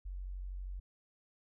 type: tone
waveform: sine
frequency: 46.25 Hz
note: F#1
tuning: in tune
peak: -39 dBFS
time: 0.05-0.8 s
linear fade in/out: 10 ms
effects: none